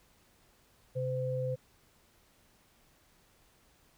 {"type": "tone pair together", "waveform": "sine", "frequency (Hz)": [130.81, 511.9], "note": ["C3", "C5"], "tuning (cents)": [0, -38], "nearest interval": "2 octaves", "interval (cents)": 2362, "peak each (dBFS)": [-34, -33], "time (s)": [0.95, 1.56], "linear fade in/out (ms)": 20, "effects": ["pink hiss -66 dBFS RMS until 3.97 s"]}